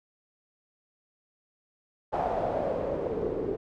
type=noise with low-pass filter sweep; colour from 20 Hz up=white; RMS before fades=-30 dBFS; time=2.12-3.57 s; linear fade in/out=20 ms; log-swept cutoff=750 to 390 Hz; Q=4.4; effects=none